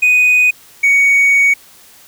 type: tone pair in turn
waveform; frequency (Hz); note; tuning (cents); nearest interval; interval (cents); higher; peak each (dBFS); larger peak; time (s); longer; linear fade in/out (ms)
triangle; 2489 / 2238; D#7 / C#7; 0 / +16; major second; 184; first; -5; neither; 0.02-0.51 / 0.83-1.54; second; 10
effects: tanh soft clip ceiling -1 dBFS + white hiss -43 dBFS RMS until 2.07 s